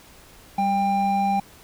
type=tone pair together; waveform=triangle; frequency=196.7 / 795 Hz; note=G3 / G5; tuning=+6 / +24 cents; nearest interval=2 octaves; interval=2418 cents; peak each=-23 / -18 dBFS; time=0.58-1.4 s; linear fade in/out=5 ms; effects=pink hiss -49 dBFS RMS until 1.63 s